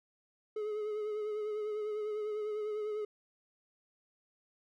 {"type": "tone with vibrato", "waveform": "triangle", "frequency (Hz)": 424.1, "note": "G#4", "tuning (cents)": 36, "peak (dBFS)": -32, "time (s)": [0.56, 3.05], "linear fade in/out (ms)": 5, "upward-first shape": "sine", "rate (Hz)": 10, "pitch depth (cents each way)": 33, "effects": []}